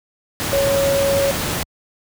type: tone in noise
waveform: sine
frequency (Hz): 554.4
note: C#5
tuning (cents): 0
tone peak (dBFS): -15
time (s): 0.53-1.31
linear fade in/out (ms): 0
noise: pink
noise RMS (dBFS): -22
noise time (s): 0.4-1.63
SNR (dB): +4
effects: high-pass 60 Hz 12 dB/octave